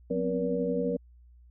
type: tone cluster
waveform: sine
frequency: 181.6 / 249.9 / 261.5 / 476.6 / 573 Hz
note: F#3 / B3 / C4 / A#4 / D5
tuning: -32 / +21 / -1 / +38 / -43 cents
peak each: -33 / -37 / -33 / -29 / -35 dBFS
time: 0.1-0.97 s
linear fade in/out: 10 ms
effects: added 60 Hz sine -52 dBFS peak until 1.5 s